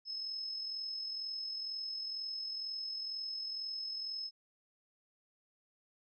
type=tone with amplitude modulation; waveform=sine; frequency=5190 Hz; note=E8; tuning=28 cents flat; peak=-36 dBFS; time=0.05-4.31 s; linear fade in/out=50 ms; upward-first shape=sine; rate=42.1 Hz; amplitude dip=40%; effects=none